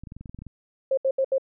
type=clicks; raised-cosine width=5 ms; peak=-27 dBFS; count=11; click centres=0.036 / 0.072 / 0.121 / 0.166 / 0.21 / 0.258 / 0.295 / 0.346 / 0.389 / 0.42 / 0.467 s
type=tone bursts; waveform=sine; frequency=534 Hz; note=C5; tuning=35 cents sharp; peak=-19 dBFS; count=4; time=0.91-1.382 s; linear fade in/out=5 ms; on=64 ms; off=72 ms
effects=none